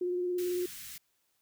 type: tone with vibrato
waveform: sine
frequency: 357.7 Hz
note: F4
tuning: 41 cents sharp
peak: -29 dBFS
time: 0.01-0.66 s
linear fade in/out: 5 ms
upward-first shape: sine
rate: 18 Hz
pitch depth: 20 cents each way
type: band-stop noise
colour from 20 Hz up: white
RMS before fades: -45 dBFS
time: 0.38-0.98 s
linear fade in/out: 5 ms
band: 230 to 1500 Hz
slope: 24 dB/octave
effects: white hiss -75 dBFS RMS until 1.41 s